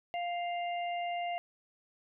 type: harmonic tone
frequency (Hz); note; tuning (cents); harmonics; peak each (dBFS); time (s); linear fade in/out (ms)
699; F5; +1; 1 / 3 / 4; -33 / -43 / -45; 0.14-1.38; 0
effects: none